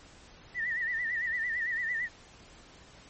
sine tone with vibrato, 1885 Hz, A#6, 19 cents sharp, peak -29 dBFS, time 0.54-2.09 s, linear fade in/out 50 ms, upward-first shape sine, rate 8.9 Hz, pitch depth 96 cents each way, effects pink hiss -54 dBFS RMS until 3.09 s + MP3 32 kbps

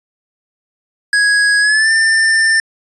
square tone with pitch glide, 1661.2 to 1790.7 Hz, G#6 to A6, 0 to +30 cents, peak -10 dBFS, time 1.13-2.6 s, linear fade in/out 2 ms, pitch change +130 cents, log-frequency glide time 1.6-1.91 s, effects resampled to 24000 Hz

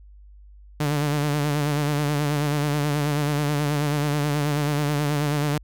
sawtooth tone with vibrato, 146.83 Hz, D3, in tune, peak -17 dBFS, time 0.8-5.58 s, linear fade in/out 5 ms, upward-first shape sine, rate 9.3 Hz, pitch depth 50 cents each way, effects added 50 Hz sine -44 dBFS peak until 5.63 s

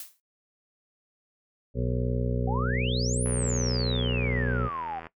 blue noise with exponential decay, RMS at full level -36 dBFS, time 0-0.2 s, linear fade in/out 1 ms, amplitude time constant 42 ms
harmonic tone, 61.2 Hz, B1, 15 cents flat, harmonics 1 / 2 / 3 / 4 / 6 / 7 / 8 / 9, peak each -30 / -29 / -36 / -34 / -40 / -35 / -39 / -37 dBFS, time 1.74-4.7 s, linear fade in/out 50 ms
sine exponential two-way sweep, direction up then down, 727 to 10548 to 744 Hz, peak -31 dBFS, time 2.47-5 s, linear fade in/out 10 ms, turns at 3.25 s
click train, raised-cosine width 0.5 ms, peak -25 dBFS, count 150, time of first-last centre 3.26-5.068 s, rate 82.4 Hz
effects noise-tail reverb RT60 0.1 s tail -18 dB re dry

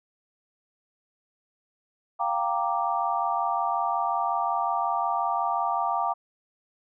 sine chord, G minor seventh, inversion third, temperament equal, 698.5 / 784 / 932.3 / 1174.7 Hz, F5 / G5 / Bb5 / D6, 0 / 0 / 0 / 0 cents, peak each -29 dBFS, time 2.19-6.14 s, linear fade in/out 20 ms, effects none

